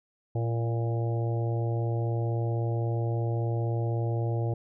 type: harmonic tone with a mistuned harmonic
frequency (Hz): 116.3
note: A#2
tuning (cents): -4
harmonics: 1 / 3 / 4 / 5 / 6 / 7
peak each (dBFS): -26 / -36 / -38 / -40 / -42 / -43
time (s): 0.35-4.54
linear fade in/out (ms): 5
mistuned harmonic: 3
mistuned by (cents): -22
effects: none